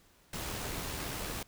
pink noise with amplitude modulation, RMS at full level -37 dBFS, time 0.33-1.43 s, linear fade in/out 5 ms, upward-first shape sine, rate 77.7 Hz, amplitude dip 30%, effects pink hiss -64 dBFS RMS until 1.47 s

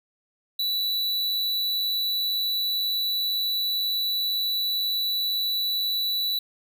square tone, 3951 Hz, B7, in tune, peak -24 dBFS, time 0.59-6.39 s, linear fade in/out 5 ms, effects none

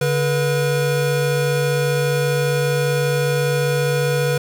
square tone pair together, 143.36 / 485 Hz, D3 / B4, -41 / -31 cents, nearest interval octave + major sixth, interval 2110 cents, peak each -20 dBFS, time 0.01-4.38 s, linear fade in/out 5 ms, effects none

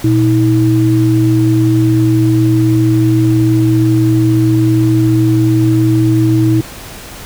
sine tone pair together, 118.88 / 320.5 Hz, A#2 / E4, +34 / -49 cents, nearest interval octave + perfect fourth, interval 1717 cents, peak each -10 dBFS, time 0.04-6.61 s, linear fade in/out 5 ms, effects pink hiss -30 dBFS RMS until 7.25 s

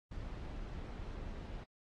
brown noise, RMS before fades -44 dBFS, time 0.11-1.64 s, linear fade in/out 5 ms, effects low-pass 5000 Hz 12 dB/octave + AAC 32 kbps

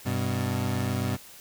25% pulse tone pair together, 98 / 125.81 Hz, G2 / B2, 0 / +32 cents, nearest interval major third, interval 432 cents, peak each -25 dBFS, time 0.05-1.17 s, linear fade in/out 20 ms, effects white hiss -48 dBFS RMS until 1.4 s

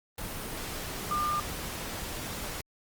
sine tone in noise, 1200 Hz, D6, 37 cents sharp, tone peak -27 dBFS, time 1.11-1.4 s, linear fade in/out 2 ms, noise pink, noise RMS -37 dBFS, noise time 0.18-2.61 s, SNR +7 dB, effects Opus 32 kbps

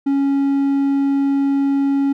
triangle tone, 277.2 Hz, C#4, in tune, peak -12 dBFS, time 0.06-2.13 s, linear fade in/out 10 ms, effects none

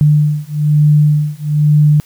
sine beating tone pair, 149 / 150.1 Hz, D3 / D3, +25 / +38 cents, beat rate 1.1 Hz, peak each -11 dBFS, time 0.01-2 s, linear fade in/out 0 ms, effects white hiss -46 dBFS RMS until 2.05 s

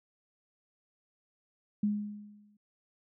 sine tone with exponential decay, 207.7 Hz, G#3, in tune, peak -24 dBFS, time 1.83-2.57 s, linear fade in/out 5 ms, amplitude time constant 160 ms, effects none

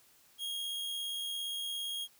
45% pulse tone with amplitude modulation, 3268 Hz, G#7, 29 cents flat, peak -34 dBFS, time 0.38-2.08 s, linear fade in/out 50 ms, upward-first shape sine, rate 77.4 Hz, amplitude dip 25%, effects white hiss -64 dBFS RMS until 2.19 s

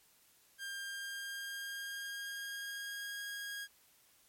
sawtooth tone with pitch glide, 1600 to 1635.5 Hz, G6 to G#6, +35 to -27 cents, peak -37 dBFS, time 0.58-3.68 s, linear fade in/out 50 ms, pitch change +38 cents, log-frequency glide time 0.8-3.22 s, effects white hiss -67 dBFS RMS until 4.28 s + MP3 64 kbps

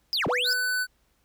triangle linear two-way sweep, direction down then up, 5274 to 87.31 to 5274 Hz, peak -22 dBFS, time 0.13-0.53 s, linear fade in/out 0 ms, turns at 0.27 s
sine tone with exponential decay, 493.9 Hz, B4, in tune, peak -24 dBFS, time 0.29-0.85 s, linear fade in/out 5 ms, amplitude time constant 120 ms
square tone, 1500 Hz, F#6, 23 cents sharp, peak -25 dBFS, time 0.44-0.87 s, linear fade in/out 50 ms
effects added 57 Hz sine -69 dBFS peak until 1.24 s + pink hiss -69 dBFS RMS until 1.24 s

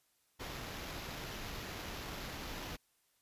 pink noise with sample-and-hold, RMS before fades -44 dBFS, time 0.39-2.77 s, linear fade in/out 20 ms, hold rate 8820 Hz, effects white hiss -75 dBFS RMS until 3.21 s + resampled to 32000 Hz

